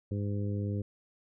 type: harmonic tone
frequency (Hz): 101.8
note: G#2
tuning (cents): -34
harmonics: 1 / 2 / 3 / 4 / 5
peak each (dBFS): -31 / -37 / -41 / -43 / -45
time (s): 0.11-0.82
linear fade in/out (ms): 5
effects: none